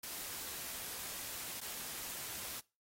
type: noise with dropouts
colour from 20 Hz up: white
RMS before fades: -44 dBFS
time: 0.03-2.6 s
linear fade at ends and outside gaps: 5 ms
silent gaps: 1.602-1.612 s
effects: noise-tail reverb RT60 0.3 s tail -23 dB re dry + AAC 48 kbps